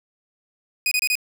sawtooth tone bursts, 2489 Hz, D#7, in tune, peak -15 dBFS, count 4, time 0.86-1.154 s, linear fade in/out 2 ms, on 54 ms, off 26 ms, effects none

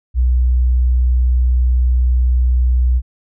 sine tone, 62 Hz, B1, 7 cents sharp, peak -10 dBFS, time 0.14-3.02 s, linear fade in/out 50 ms, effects none

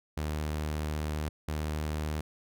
sawtooth tone pair in turn, 76.2 / 76.49 Hz, D#2 / D#2, -36 / -29 cents, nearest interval unison, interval 7 cents, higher second, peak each -27 dBFS, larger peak neither, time 0.17-1.29 / 1.48-2.21 s, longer first, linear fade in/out 5 ms, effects none

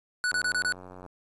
square tone bursts, 1477 Hz, F#6, 3 cents flat, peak -25 dBFS, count 5, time 0.24-0.723 s, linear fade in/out 0 ms, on 75 ms, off 27 ms
click train, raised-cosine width 1 ms, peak -31 dBFS, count 69, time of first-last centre 0.32-1.063 s, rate 91.5 Hz
effects resampled to 24000 Hz + 10-bit

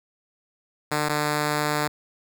5% pulse tone pair in turn, 150 / 149.33 Hz, D3 / D3, +37 / +29 cents, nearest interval unison, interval 8 cents, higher first, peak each -11 / -11 dBFS, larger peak neither, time 0.91-1.09 / 1.09-1.88 s, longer second, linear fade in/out 10 ms, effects none

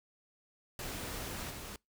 pink noise with level steps, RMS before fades -41 / -45 dBFS, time 0.79-1.76 s, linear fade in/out 2 ms, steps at 1.5 s, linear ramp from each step 5 ms, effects noise-tail reverb RT60 0.2 s tail -26 dB re dry

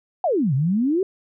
sine exponential two-way sweep, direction down then up, 783 to 125.8 to 399 Hz, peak -17 dBFS, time 0.24-1.03 s, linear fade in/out 2 ms, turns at 0.54 s, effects none

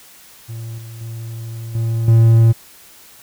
triangle tone with level steps, 114.1 Hz, A#2, 37 cents flat, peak -24 / -29 / -24 / -14 / -5 dBFS, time 0.48-2.53 s, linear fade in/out 20 ms, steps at 0.78 / 1.01 / 1.75 / 2.08 s, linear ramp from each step 2 ms, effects white hiss -44 dBFS RMS until 3.22 s

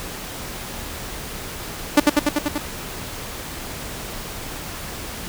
sawtooth tone with echo, 293.7 Hz, D4, in tune, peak -5 dBFS, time 1.97-2 s, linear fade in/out 5 ms, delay 97 ms, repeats 6, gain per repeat -2 dB, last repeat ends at 2.582 s, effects pink hiss -32 dBFS RMS until 5.28 s

